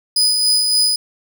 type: tone with tremolo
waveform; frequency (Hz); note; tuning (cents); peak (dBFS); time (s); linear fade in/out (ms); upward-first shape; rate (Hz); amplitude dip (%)
35% pulse; 4978; D#8; 0; -10; 0.16-0.96; 5; sine; 3.5; 35
effects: none